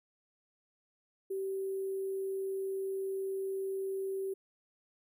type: tone with sample-and-hold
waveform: sine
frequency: 386.4 Hz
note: G4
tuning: 25 cents flat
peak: -33 dBFS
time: 1.3-4.34 s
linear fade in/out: 10 ms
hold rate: 11025 Hz
effects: none